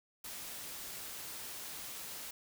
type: noise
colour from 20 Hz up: white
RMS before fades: -45 dBFS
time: 0.24-2.31 s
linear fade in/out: 5 ms
effects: none